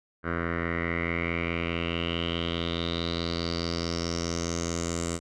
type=tone with low-pass filter sweep; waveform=10% pulse; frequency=84.7 Hz; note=E2; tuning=48 cents sharp; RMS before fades=-30 dBFS; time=0.23-5.2 s; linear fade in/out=50 ms; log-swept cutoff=1600 to 7800 Hz; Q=6.4; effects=none